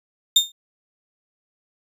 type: tone with exponential decay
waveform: 35% pulse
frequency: 3641 Hz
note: A#7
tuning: 41 cents flat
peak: -6 dBFS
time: 0.36-0.52 s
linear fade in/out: 5 ms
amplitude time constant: 33 ms
effects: resampled to 32000 Hz